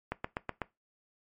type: click train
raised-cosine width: 0.5 ms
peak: -17 dBFS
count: 5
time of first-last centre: 0.12-0.618 s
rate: 8.04 Hz
effects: noise-tail reverb RT60 0.2 s tail -19 dB re dry + MP3 48 kbps